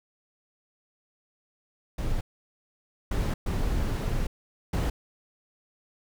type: noise bursts at uneven times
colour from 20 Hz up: brown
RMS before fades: -27 dBFS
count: 4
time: 1.98-2.21 / 3.11-3.34 / 3.46-4.27 / 4.73-4.9 s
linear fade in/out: 5 ms
effects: none